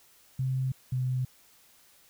sine tone pair in turn, 130.81 / 127.9 Hz, C3 / C3, 0 / -39 cents, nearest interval unison, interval 39 cents, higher first, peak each -26 / -26 dBFS, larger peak neither, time 0.39-0.72 / 0.92-1.25 s, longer neither, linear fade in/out 5 ms, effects white hiss -60 dBFS RMS until 2.09 s

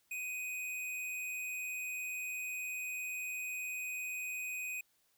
square tone with amplitude modulation, 2497 Hz, D#7, 6 cents sharp, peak -37 dBFS, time 0.11-4.81 s, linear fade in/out 5 ms, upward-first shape sine, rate 183 Hz, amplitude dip 35%, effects white hiss -74 dBFS RMS until 5.17 s

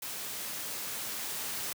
white noise with level ramp, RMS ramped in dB -39 to -36 dBFS, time 0.02-1.73 s, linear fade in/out 5 ms, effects high-pass 100 Hz 12 dB/octave

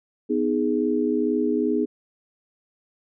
sine chord, G# minor, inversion first, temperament just, 249.2 / 311.5 / 415.3 Hz, B3 / D#4 / G#4, +16 / +2 / 0 cents, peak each -24 dBFS, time 0.29-1.86 s, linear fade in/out 20 ms, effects none

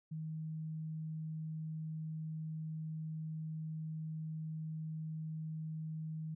sine tone, 157.7 Hz, D#3, 24 cents sharp, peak -39 dBFS, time 0.11-6.35 s, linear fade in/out 10 ms, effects none

